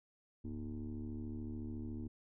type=tone with frequency modulation; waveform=sine; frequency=164.7 Hz; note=E3; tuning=1 cent flat; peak=-39 dBFS; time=0.44-2.08 s; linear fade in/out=10 ms; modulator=73.8 Hz; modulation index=2.1; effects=tanh soft clip ceiling -36 dBFS

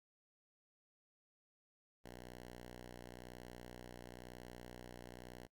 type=tone; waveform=5% pulse; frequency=61 Hz; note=B1; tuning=21 cents flat; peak=-40 dBFS; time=2.04-5.47 s; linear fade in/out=10 ms; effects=noise-tail reverb RT60 0.1 s tail -24 dB re dry + Opus 48 kbps

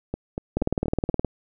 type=two click trains; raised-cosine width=2 ms; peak=-9 / -14 dBFS; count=14 / 5; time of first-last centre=0.57-1.247 / 0.14-1.097 s; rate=19.2 / 4.18 Hz; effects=none

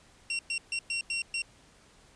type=tone bursts at uneven times; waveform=sawtooth; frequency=2739 Hz; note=F7; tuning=34 cents flat; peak=-26 dBFS; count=6; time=0.3-0.39 / 0.5-0.58 / 0.72-0.79 / 0.9-1.01 / 1.1-1.22 / 1.34-1.42 s; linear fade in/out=2 ms; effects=pink hiss -59 dBFS RMS until 2.15 s + resampled to 22050 Hz

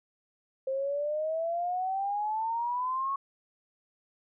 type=exponential sweep; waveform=sine; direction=up; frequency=526 to 1108.7 Hz; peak=-28 dBFS; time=0.67-3.16 s; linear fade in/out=5 ms; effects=none

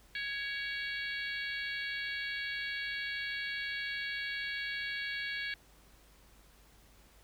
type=harmonic tone with a mistuned harmonic; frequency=554.4 Hz; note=C#5; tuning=in tune; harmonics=3 / 4 / 5 / 6 / 7 / 8; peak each=-38 / -40 / -47 / -45 / -47 / -47 dBFS; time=0.15-5.54 s; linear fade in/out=2 ms; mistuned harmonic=4; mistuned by=+30 cents; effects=added 50 Hz sine -62 dBFS peak until 7.23 s + pink hiss -63 dBFS RMS until 7.23 s

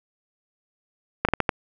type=slowing click train; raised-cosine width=0.5 ms; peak=-4 dBFS; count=5; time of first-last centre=1.25-1.492 s; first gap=37 ms; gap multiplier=1.34; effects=none

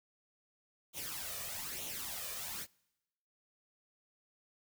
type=noise with flanger; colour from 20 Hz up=white; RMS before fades=-42 dBFS; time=0.93-2.67 s; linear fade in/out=50 ms; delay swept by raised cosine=0.3 to 1.7 ms; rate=1.1 Hz; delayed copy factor=+0.65; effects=noise-tail reverb RT60 1.0 s tail -26 dB re dry

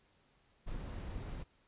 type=noise; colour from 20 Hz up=brown; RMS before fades=-42 dBFS; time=0.66-1.44 s; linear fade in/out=20 ms; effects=pink hiss -71 dBFS RMS until 1.67 s + resampled to 8000 Hz

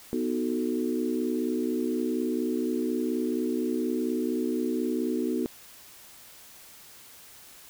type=chord; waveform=sine; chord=B dominant seventh; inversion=none; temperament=equal; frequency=246.9 / 311.1 / 370 / 440 Hz; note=B3 / D#4 / F#4 / A4; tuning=0 / 0 / 0 / 0 cents; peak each=-29 / -31 / -31 / -35 dBFS; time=0.13-5.46 s; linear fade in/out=0 ms; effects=white hiss -50 dBFS RMS until 7.69 s

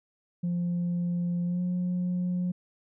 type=tone with pitch glide; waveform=sine; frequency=174.61 to 179.42 Hz; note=F3 to F3; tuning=0 to +47 cents; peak=-24 dBFS; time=0.43-2.52 s; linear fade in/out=10 ms; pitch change=+47 cents; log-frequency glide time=1.45-1.62 s; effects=tanh soft clip ceiling -24 dBFS

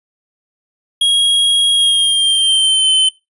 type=tone with pitch glide; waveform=square; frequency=3288 to 3068 Hz; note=G#7 to G7; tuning=-18 to -38 cents; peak=-10 dBFS; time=1.01-3.09 s; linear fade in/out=5 ms; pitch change=-120 cents; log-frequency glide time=1.73-2.9 s; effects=noise-tail reverb RT60 0.2 s tail -18 dB re dry + resampled to 24000 Hz

